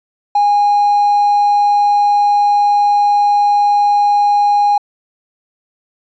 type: tone with hard clipping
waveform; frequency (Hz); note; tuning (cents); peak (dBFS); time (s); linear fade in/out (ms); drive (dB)
triangle; 821; G#5; -20; -9; 0.35-4.78; 5; 4
effects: resampled to 16000 Hz